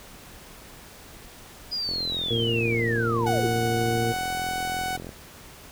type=linear sweep; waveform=sine; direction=down; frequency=4978 to 293.7 Hz; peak=-26 dBFS; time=1.71-3.48 s; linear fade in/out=20 ms
type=click train; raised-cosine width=2 ms; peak=-24 dBFS; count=139; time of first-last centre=1.89-5.092 s; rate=43.1 Hz
type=harmonic tone; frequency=115.5 Hz; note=A#2; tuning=16 cents flat; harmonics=1 / 2 / 3 / 4; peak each=-27 / -31 / -30 / -28 dBFS; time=2.3-4.13 s; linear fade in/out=10 ms
type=tone with pitch glide; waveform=sawtooth; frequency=740 to 745.1 Hz; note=F#5 to F#5; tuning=0 to +12 cents; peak=-23 dBFS; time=3.26-4.97 s; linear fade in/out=10 ms; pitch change=+12 cents; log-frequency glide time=3.79-4.31 s
effects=pink hiss -46 dBFS RMS until 5.71 s